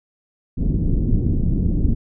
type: low-pass noise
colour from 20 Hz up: pink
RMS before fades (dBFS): -18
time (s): 0.57-1.95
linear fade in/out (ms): 20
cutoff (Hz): 280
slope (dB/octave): 24
effects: none